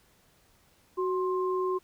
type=tone pair together; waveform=sine; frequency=371.4 / 1055 Hz; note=F#4 / C6; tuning=+7 / +14 cents; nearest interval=octave + tritone; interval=1807 cents; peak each=-27 / -32 dBFS; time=0.97-1.79 s; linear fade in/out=20 ms; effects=pink hiss -64 dBFS RMS until 1.83 s